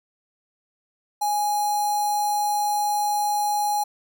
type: tone with notch filter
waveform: square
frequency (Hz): 830.6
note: G#5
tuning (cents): 0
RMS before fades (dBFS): -23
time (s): 1.21-3.84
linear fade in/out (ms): 10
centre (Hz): 2400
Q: 0.73
effects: none